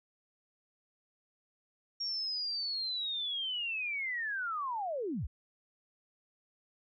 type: linear sweep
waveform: sine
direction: down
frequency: 5588 to 38.89 Hz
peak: -33 dBFS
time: 2-5.27 s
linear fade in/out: 10 ms
effects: none